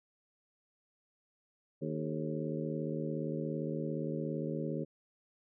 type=harmonic tone with a mistuned harmonic; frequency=77.4 Hz; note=D#2; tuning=9 cents flat; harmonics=2 / 3 / 4 / 5 / 6 / 7; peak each=-38 / -40 / -41 / -42 / -43 / -43 dBFS; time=1.81-4.85 s; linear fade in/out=20 ms; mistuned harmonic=6; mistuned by=-91 cents; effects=none